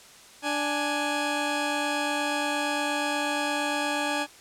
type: tone pair together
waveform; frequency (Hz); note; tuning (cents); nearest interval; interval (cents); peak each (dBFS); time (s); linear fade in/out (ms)
15% pulse; 293.7 / 832.6; D4 / G#5; 0 / +4; octave + tritone; 1804; -22; 0.42-4.27; 50
effects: white hiss -50 dBFS RMS until 4.4 s + low-pass 9000 Hz 12 dB/octave